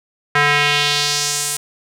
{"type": "tone with band-pass filter sweep", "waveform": "square", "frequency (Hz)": 145.9, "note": "D3", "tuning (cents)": -11, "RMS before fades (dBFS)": -17, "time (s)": [0.35, 1.57], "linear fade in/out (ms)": 5, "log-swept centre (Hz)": [1700, 9600], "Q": 1.7, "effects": []}